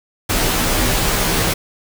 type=noise with comb filter; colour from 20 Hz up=pink; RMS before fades=-17 dBFS; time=0.29-1.54 s; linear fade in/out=10 ms; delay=14 ms; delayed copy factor=-0.95; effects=none